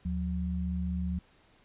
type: tone pair together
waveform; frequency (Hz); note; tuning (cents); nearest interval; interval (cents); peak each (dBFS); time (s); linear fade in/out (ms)
sine; 75.85 / 180.4; D#2 / F#3; -44 / -44; octave + minor third; 1500; -32 / -32; 0.05-1.19; 5
effects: pink hiss -63 dBFS RMS until 1.64 s + resampled to 8000 Hz